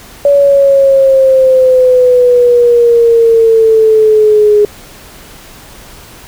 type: exponential sweep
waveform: sine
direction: down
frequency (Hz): 570 to 415.1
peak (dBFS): -3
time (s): 0.25-4.65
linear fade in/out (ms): 2
effects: pink hiss -34 dBFS RMS until 6.27 s